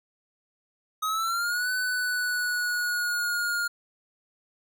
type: linear two-way sweep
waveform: square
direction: up then down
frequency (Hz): 1255 to 1504 to 1417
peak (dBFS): -26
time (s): 1.02-3.68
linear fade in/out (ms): 10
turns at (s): 1.71
effects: none